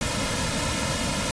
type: noise with comb filter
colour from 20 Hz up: pink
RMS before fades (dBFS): -26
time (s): 0.01-1.31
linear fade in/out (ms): 2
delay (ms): 2.6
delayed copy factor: -0.75
effects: resampled to 22050 Hz